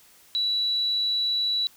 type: tone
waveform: sine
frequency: 3934 Hz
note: B7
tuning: 7 cents flat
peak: -22 dBFS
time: 0.35-1.67 s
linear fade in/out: 0 ms
effects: white hiss -55 dBFS RMS until 1.76 s